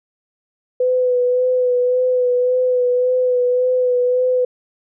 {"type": "tone with vibrato", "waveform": "sine", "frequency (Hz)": 500, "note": "B4", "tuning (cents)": 21, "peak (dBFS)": -13, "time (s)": [0.8, 4.45], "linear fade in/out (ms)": 5, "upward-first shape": "sine", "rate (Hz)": 1.8, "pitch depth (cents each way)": 24, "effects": []}